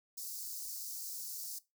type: high-pass noise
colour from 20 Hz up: white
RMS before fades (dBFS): -43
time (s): 0.17-1.59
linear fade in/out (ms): 10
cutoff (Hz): 4600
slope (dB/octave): 48
effects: noise-tail reverb RT60 0.2 s tail -18 dB re dry